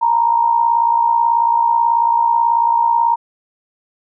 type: tone with amplitude modulation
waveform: sine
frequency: 932.3 Hz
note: A#5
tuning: in tune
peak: -8 dBFS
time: 0.01-3.16 s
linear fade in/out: 20 ms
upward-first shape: sine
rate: 58.3 Hz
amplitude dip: 65%
effects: none